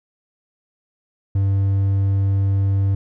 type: tone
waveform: triangle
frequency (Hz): 98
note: G2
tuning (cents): 0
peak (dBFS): -13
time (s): 1.35-2.95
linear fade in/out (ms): 5
effects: none